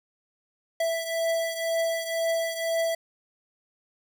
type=beating tone pair; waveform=square; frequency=660 / 662 Hz; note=E5 / E5; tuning=+2 / +7 cents; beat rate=2 Hz; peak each=-27 / -32 dBFS; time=0.8-2.95 s; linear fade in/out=5 ms; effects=none